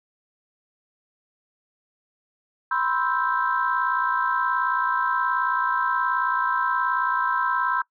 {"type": "chord", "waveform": "sine", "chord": "C major seventh", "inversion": "third", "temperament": "equal", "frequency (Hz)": [987.8, 1046.5, 1318.5, 1568], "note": ["B5", "C6", "E6", "G6"], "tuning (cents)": [0, 0, 0, 0], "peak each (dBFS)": -26, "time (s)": [2.71, 7.82], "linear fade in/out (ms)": 5, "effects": ["noise-tail reverb RT60 0.1 s tail -23 dB re dry", "tanh soft clip ceiling -10 dBFS"]}